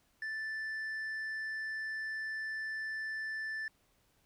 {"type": "tone with tanh clipping", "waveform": "sine", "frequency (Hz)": 1760, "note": "A6", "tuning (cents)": 0, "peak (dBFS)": -37, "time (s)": [0.22, 3.68], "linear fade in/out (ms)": 2, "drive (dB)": 4, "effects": ["pink hiss -72 dBFS RMS until 4.25 s"]}